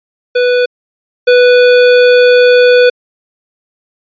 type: tone pair in turn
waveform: square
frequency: 493.9 / 493.9 Hz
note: B4 / B4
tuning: 0 / 0 cents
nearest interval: unison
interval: 0 cents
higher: neither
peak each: -8 / -4 dBFS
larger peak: second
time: 0.35-0.66 / 1.27-2.9 s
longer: second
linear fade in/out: 10 ms
effects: resampled to 11025 Hz